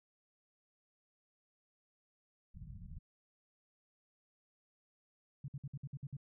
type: low-pass noise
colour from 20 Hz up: pink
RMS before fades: -49 dBFS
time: 2.54-2.99 s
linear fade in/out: 10 ms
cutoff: 200 Hz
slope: 96 dB/octave
type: tone bursts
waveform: sine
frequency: 138.59 Hz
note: C#3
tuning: in tune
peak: -40 dBFS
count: 8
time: 5.44-6.168 s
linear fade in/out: 5 ms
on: 42 ms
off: 56 ms
effects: none